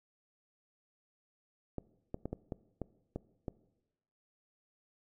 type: clicks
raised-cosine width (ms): 2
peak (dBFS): -24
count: 8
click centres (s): 1.783 / 2.144 / 2.256 / 2.33 / 2.522 / 2.817 / 3.16 / 3.482
effects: noise-tail reverb RT60 1.0 s tail -20 dB re dry